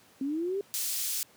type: linear sweep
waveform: sine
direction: up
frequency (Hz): 261.6 to 407.7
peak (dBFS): -28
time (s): 0.21-0.61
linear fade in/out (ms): 2
type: high-pass noise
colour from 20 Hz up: pink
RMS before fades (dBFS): -32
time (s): 0.74-1.23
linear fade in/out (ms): 0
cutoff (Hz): 5600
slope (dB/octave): 12
effects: pink hiss -59 dBFS RMS until 1.36 s + high-pass 150 Hz 12 dB/octave